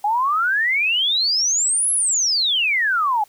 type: exponential two-way sweep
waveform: sine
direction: up then down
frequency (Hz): 807 to 11130 to 807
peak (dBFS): -16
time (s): 0.04-3.24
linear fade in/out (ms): 5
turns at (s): 1.92
effects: white hiss -54 dBFS RMS until 3.28 s